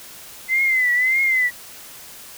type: tone with vibrato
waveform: sine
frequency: 2043 Hz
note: C7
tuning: 42 cents flat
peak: -15 dBFS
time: 0.48-1.51 s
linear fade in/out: 50 ms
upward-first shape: triangle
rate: 1.7 Hz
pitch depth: 100 cents each way
effects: white hiss -40 dBFS RMS until 2.37 s